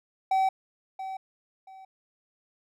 triangle tone with echo, 765 Hz, G5, 42 cents flat, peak -19 dBFS, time 0.31-0.49 s, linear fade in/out 5 ms, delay 680 ms, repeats 2, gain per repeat -12 dB, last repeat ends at 1.85 s, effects none

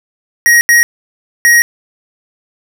square tone bursts at uneven times, 1889 Hz, A#6, 22 cents sharp, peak -5 dBFS, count 3, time 0.46-0.61 / 0.69-0.83 / 1.45-1.62 s, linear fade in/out 0 ms, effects none

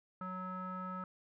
square tone with low-pass filter, 185 Hz, F#3, in tune, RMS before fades -42 dBFS, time 0.21-1.04 s, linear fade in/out 2 ms, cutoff 1300 Hz, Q 8.1, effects none

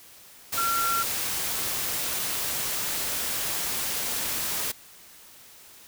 sine tone in noise, 1367 Hz, F6, 37 cents flat, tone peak -24 dBFS, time 0.57-1.03 s, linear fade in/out 10 ms, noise white, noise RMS -29 dBFS, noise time 0.52-4.72 s, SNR +2 dB, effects white hiss -50 dBFS RMS until 5.87 s

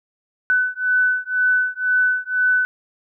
sine beating tone pair, 1500 / 1502 Hz, F#6 / F#6, +23 / +26 cents, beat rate 2 Hz, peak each -19 / -19 dBFS, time 0.5-2.65 s, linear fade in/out 0 ms, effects none

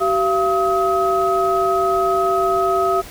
sine tone cluster, 382.6 / 684 / 1271 Hz, G4 / F5 / D#6, -42 / -36 / +36 cents, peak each -19 dBFS, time 0-3.02 s, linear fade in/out 20 ms, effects pink hiss -37 dBFS RMS until 3.1 s

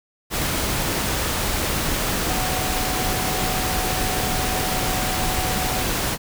sine tone in noise, 744 Hz, F#5, 9 cents sharp, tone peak -29 dBFS, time 2.26-5.85 s, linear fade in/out 50 ms, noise pink, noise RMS -23 dBFS, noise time 0.3-6.18 s, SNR -9 dB, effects none

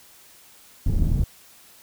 pink low-pass noise, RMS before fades -20 dBFS, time 0.86-1.24 s, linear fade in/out 5 ms, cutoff 130 Hz, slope 12 dB/octave, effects white hiss -51 dBFS RMS until 1.82 s

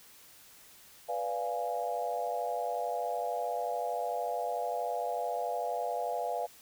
sine chord, B diminished seventh, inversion none, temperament equal, 493.9 / 587.3 / 698.5 / 830.6 Hz, B4 / D5 / F5 / Ab5, 0 / 0 / 0 / 0 cents, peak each -37 / -38 / -34 / -38 dBFS, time 1.08-6.47 s, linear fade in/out 20 ms, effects white hiss -56 dBFS RMS until 6.61 s

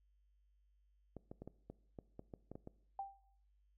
clicks, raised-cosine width 2 ms, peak -35 dBFS, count 11, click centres 1.167 / 1.315 / 1.42 / 1.476 / 1.7 / 1.988 / 2.194 / 2.338 / 2.516 / 2.555 / 2.674 s
sine tone with exponential decay, 787 Hz, G5, 7 cents sharp, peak -37 dBFS, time 2.99-3.24 s, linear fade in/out 2 ms, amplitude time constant 53 ms
effects noise-tail reverb RT60 0.7 s tail -20 dB re dry + added 50 Hz sine -70 dBFS peak until 3.77 s

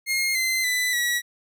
sawtooth tone with pitch steps, 2138 / 2066 / 1997.1 / 1930.2 Hz, C7 / C7 / B6 / B6, +37 / -22 / +19 / -40 cents, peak -18 dBFS, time 0.06-1.22 s, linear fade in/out 50 ms, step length 290 ms, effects none

